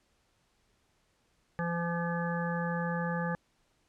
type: harmonic tone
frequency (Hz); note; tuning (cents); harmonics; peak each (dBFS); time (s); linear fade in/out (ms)
170.8; F3; -38; 1 / 3 / 5 / 7 / 9 / 10; -32 / -37 / -39 / -41 / -45 / -39; 1.59-3.35; 0
effects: pink hiss -72 dBFS RMS until 3.88 s + low-pass 9000 Hz 12 dB/octave